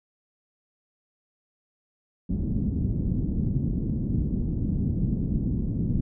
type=low-pass noise; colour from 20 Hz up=white; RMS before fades=-26 dBFS; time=2.29-6.01 s; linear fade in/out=10 ms; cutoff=230 Hz; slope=24 dB/octave; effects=none